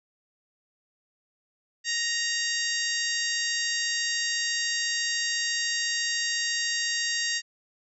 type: harmonic tone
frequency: 934 Hz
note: A#5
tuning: 3 cents sharp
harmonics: 2 / 3 / 4 / 5 / 6 / 7 / 8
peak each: -30 / -35 / -35 / -32 / -35 / -35 / -36 dBFS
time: 1.84-7.42 s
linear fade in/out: 50 ms
effects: none